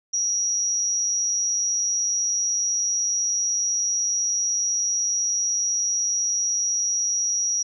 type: tone with amplitude modulation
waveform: sine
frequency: 5730 Hz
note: F8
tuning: 44 cents sharp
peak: -17 dBFS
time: 0.13-7.63 s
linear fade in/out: 10 ms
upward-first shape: sine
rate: 204 Hz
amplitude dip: 80%
effects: none